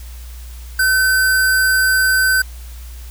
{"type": "tone with sample-and-hold", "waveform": "sine", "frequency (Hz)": 1523, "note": "F#6", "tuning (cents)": 50, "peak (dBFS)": -11, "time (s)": [0.79, 2.42], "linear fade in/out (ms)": 5, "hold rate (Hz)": 6300, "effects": ["added 60 Hz sine -30 dBFS peak until 3.1 s", "white hiss -43 dBFS RMS until 3.1 s"]}